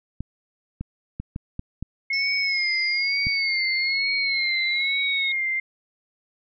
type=clicks; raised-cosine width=5 ms; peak=-17 dBFS; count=7; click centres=0.206 / 0.81 / 1.2 / 1.361 / 1.594 / 1.826 / 3.269 s
type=tone with vibrato; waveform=sine; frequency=2162 Hz; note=C#7; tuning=44 cents flat; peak=-22 dBFS; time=2.1-5.6 s; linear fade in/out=5 ms; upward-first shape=sine; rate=1.1 Hz; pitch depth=59 cents each way
type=exponential sweep; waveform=sine; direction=down; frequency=5330 to 3700 Hz; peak=-26 dBFS; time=2.13-5.32 s; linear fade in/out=2 ms
effects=none